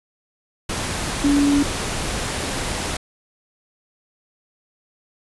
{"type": "tone in noise", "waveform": "sine", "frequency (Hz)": 285.2, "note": "C#4", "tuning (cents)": 49, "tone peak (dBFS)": -14, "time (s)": [1.24, 1.63], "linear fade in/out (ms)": 5, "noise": "pink", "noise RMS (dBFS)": -25, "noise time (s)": [0.69, 2.97], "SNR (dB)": 8, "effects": ["resampled to 24000 Hz"]}